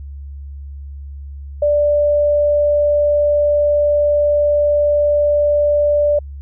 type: tone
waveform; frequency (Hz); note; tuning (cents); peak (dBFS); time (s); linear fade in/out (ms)
sine; 587.3; D5; 0; -11; 1.62-6.19; 5
effects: added 70 Hz sine -28 dBFS peak until 6.41 s